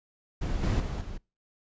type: noise with level steps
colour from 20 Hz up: brown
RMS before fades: -30 / -25 / -32 / -38 dBFS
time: 0.41-1.18 s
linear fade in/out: 10 ms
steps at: 0.63 / 0.8 / 1.01 s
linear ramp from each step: 2 ms
effects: noise-tail reverb RT60 0.3 s tail -26 dB re dry + resampled to 16000 Hz